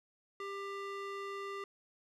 square tone with band-pass filter, 396.6 Hz, G4, 20 cents sharp, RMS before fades -42 dBFS, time 0.4-1.64 s, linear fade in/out 2 ms, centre 1300 Hz, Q 0.81, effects none

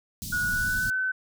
pink band-stop noise, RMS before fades -34 dBFS, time 0.22-0.9 s, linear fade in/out 0 ms, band 220 to 4300 Hz, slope 24 dB/octave
sine tone with pitch glide, 1459 to 1520.1 Hz, F#6 to F#6, -25 to +46 cents, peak -24 dBFS, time 0.32-1.12 s, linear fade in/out 10 ms, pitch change +71 cents, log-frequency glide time 0.45-0.95 s
effects none

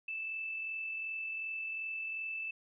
sine tone with amplitude modulation, 2637 Hz, E7, in tune, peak -35 dBFS, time 0.08-2.51 s, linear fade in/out 5 ms, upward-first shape sine, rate 42.7 Hz, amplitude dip 30%, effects none

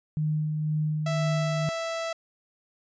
sine tone with tremolo, 153.4 Hz, D#3, 24 cents flat, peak -23 dBFS, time 0.17-1.69 s, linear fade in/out 0 ms, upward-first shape sine, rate 2 Hz, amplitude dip 30%
sawtooth tone, 660 Hz, E5, 2 cents sharp, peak -25 dBFS, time 1.06-2.13 s, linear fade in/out 5 ms
effects resampled to 16000 Hz

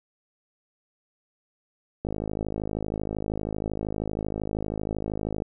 click train, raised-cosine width 2 ms, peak -16 dBFS, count 179, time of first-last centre 2.05-5.421 s, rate 52.8 Hz, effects none

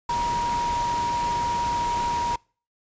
sine tone in noise, 950 Hz, A#5, 33 cents sharp, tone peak -22 dBFS, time 0.09-2.36 s, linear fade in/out 5 ms, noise pink, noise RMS -33 dBFS, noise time 0.09-2.36 s, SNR +8 dB, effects noise-tail reverb RT60 0.4 s tail -26 dB re dry + resampled to 16000 Hz

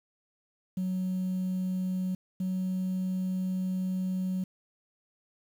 sine tone pair in turn, 185 / 185.73 Hz, F#3 / F#3, 0 / +7 cents, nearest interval unison, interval 7 cents, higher second, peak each -26 / -26 dBFS, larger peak neither, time 0.77-2.15 / 2.4-4.44 s, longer second, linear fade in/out 5 ms, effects tanh soft clip ceiling -26 dBFS + 9-bit

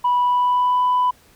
sine tone with pitch glide, 982 to 995.7 Hz, B5 to B5, -10 to +14 cents, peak -13 dBFS, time 0.04-1.11 s, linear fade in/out 10 ms, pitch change +24 cents, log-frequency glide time 0.19-0.83 s, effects tanh soft clip ceiling -12 dBFS + pink hiss -53 dBFS RMS until 1.35 s

